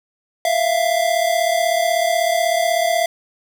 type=tone pair together; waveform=square; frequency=659.3 / 695.5 Hz; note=E5 / F5; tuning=0 / -7 cents; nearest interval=minor second; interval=93 cents; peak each=-19 dBFS; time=0.45-3.06 s; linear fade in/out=2 ms; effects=7-bit